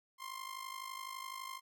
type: tone with amplitude modulation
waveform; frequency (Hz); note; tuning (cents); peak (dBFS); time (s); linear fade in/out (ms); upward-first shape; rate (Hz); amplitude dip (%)
sawtooth; 1054; C6; +12; -36; 0.18-1.61; 50; sine; 51.9; 75
effects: none